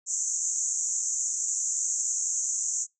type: band-pass noise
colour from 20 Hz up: pink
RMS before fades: -29 dBFS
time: 0.06-2.87 s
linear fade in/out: 50 ms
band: 6300 to 7500 Hz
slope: 96 dB/octave
effects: noise-tail reverb RT60 0.2 s tail -25 dB re dry